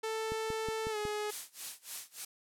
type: tone with pitch glide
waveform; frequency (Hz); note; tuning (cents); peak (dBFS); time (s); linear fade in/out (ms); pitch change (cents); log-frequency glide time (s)
sawtooth; 442 to 420.3; A4 to G#4; +8 to +21; -30; 0.03-1.31; 10; -87; 0.9-0.97
type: click train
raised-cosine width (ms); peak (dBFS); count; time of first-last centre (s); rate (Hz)
3; -28; 5; 0.32-1.053; 5.46
type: noise with tremolo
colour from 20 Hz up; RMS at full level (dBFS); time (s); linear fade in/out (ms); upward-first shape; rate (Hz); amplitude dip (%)
blue; -37; 1.29-2.25; 5; sine; 3.4; 95
effects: low-pass 11000 Hz 12 dB/octave